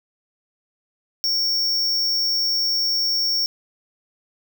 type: tone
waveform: square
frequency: 5490 Hz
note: F8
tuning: 31 cents flat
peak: -19 dBFS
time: 1.24-3.46 s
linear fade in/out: 0 ms
effects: 8-bit